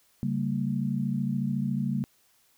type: tone cluster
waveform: sine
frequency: 139.8 / 194.4 / 228 Hz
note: C#3 / G3 / A#3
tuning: +15 / -14 / -38 cents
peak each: -30 dBFS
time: 0.23-2.04 s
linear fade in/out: 0 ms
effects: white hiss -65 dBFS RMS until 2.57 s

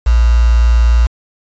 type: tone with quantisation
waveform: sine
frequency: 58.27 Hz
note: A#1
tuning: in tune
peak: -6 dBFS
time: 0.06-1.07 s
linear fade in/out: 10 ms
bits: 4
effects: resampled to 16000 Hz

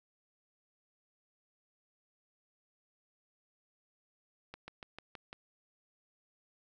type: slowing click train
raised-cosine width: 0.3 ms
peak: -29 dBFS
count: 6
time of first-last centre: 4.54-5.329 s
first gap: 140 ms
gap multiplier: 1.06
effects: none

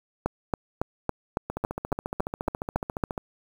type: two click trains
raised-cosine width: 1 ms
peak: -16 / -10 dBFS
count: 25 / 11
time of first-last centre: 1.5-3.178 / 0.26-3.038 s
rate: 14.3 / 3.6 Hz
effects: 7-bit

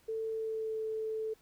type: tone with pitch glide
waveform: sine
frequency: 444.4 to 438.8 Hz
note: A4 to A4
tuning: +17 to -5 cents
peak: -33 dBFS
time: 0.08-1.34 s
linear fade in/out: 10 ms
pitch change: -22 cents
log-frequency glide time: 0.29-0.82 s
effects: pink hiss -66 dBFS RMS until 1.41 s

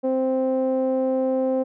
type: tone with low-pass filter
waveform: sawtooth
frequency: 261.2 Hz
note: C4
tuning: 3 cents flat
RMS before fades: -22 dBFS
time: 0.03-1.64 s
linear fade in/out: 20 ms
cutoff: 580 Hz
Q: 4.1
effects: none

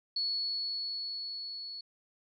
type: tone with level ramp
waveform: sine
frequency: 4395 Hz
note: C#8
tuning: 16 cents flat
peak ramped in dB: -29 to -40 dBFS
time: 0.16-1.81 s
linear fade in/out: 5 ms
effects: none

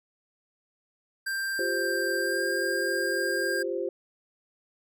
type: tone with pitch glide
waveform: square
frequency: 1581 to 1604.9 Hz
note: G6 to G6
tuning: +14 to +40 cents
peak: -29 dBFS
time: 1.26-3.63 s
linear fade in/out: 10 ms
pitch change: +26 cents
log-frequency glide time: 2.18-2.44 s
type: chord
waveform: sine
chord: F suspended second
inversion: none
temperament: just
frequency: 349.2 / 392.9 / 523.8 Hz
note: F4 / G4 / C5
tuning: 0 / +4 / +2 cents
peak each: -32 dBFS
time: 1.59-3.89 s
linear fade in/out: 2 ms
effects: none

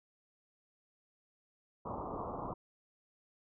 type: low-pass noise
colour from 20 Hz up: white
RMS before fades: -41 dBFS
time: 1.85-2.54 s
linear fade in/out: 10 ms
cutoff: 1200 Hz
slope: 96 dB/octave
effects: none

